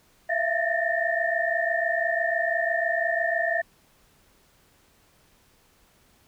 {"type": "tone cluster", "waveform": "sine", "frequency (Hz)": [658, 684, 1771, 1839], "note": ["E5", "F5", "A6", "A#6"], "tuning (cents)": [-3, -36, 11, -24], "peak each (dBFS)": -28, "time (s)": [0.29, 3.62], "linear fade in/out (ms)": 10, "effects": ["pink hiss -61 dBFS RMS until 6.27 s"]}